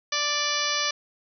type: harmonic tone with a mistuned harmonic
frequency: 587.3 Hz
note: D5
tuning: in tune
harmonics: 1 / 2 / 3 / 4 / 5 / 6 / 7 / 8 / 9 / 10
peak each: -36 / -31 / -32 / -32 / -33 / -33 / -34 / -32 / -34 / -32 dBFS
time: 0.12-0.91 s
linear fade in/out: 5 ms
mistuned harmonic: 6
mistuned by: -19 cents
effects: none